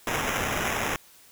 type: noise with sample-and-hold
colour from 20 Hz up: violet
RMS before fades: -28 dBFS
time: 0.07-0.96 s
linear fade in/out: 2 ms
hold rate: 4410 Hz
effects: white hiss -54 dBFS RMS until 1.31 s